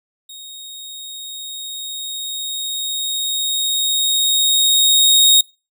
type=tone with level ramp; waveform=sawtooth; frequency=3742 Hz; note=A#7; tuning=6 cents sharp; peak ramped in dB=-31 to -5 dBFS; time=0.29-5.41 s; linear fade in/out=5 ms; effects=noise-tail reverb RT60 0.3 s tail -25 dB re dry